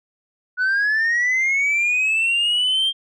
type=linear sweep; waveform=sine; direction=up; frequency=1468 to 3200 Hz; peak=-14 dBFS; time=0.57-2.93 s; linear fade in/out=50 ms; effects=tanh soft clip ceiling -15 dBFS